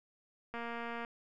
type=click train; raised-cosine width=0.5 ms; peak=-27 dBFS; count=120; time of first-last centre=0.54-1.049 s; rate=234 Hz; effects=none